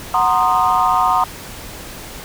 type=chord; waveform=sine; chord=C half-diminished seventh; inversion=second; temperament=equal with one note detuned; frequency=740 / 932.3 / 1046.5 / 1233.8 Hz; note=Gb5 / Bb5 / C6 / Eb6; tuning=0 / 0 / 0 / -15 cents; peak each=-17 dBFS; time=0.14-1.24 s; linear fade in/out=2 ms; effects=tanh soft clip ceiling -4 dBFS + pink hiss -33 dBFS RMS until 2.24 s